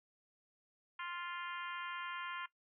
harmonic tone, 349.2 Hz, F4, in tune, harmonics 3 / 4 / 5 / 6 / 7 / 8 / 9, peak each -45 / -47 / -49 / -51 / -52 / -53 / -54 dBFS, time 0.99-2.46 s, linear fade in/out 5 ms, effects noise-tail reverb RT60 0.1 s tail -17 dB re dry

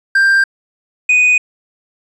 triangle tone pair in turn, 1584 / 2486 Hz, G6 / D#7, +18 / -2 cents, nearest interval minor sixth, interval 780 cents, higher second, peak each -6 dBFS, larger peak neither, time 0.15-0.44 / 1.09-1.38 s, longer neither, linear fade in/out 5 ms, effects resampled to 24000 Hz

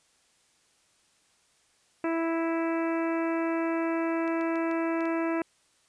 harmonic tone, 329.6 Hz, E4, in tune, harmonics 1 / 2 / 3 / 4 / 5 / 6 / 7 / 8, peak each -27 / -33 / -37 / -39 / -41 / -43 / -44 / -45 dBFS, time 2.04-5.42 s, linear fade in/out 2 ms
clicks, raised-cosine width 0.2 ms, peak -31 dBFS, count 6, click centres 4.278 / 4.411 / 4.557 / 4.713 / 5.007 / 5.055 s
effects white hiss -66 dBFS RMS until 5.88 s + resampled to 22050 Hz

